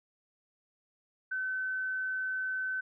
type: tone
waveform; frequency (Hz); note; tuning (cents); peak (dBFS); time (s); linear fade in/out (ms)
sine; 1523; F#6; +50; -31; 1.31-2.81; 10
effects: none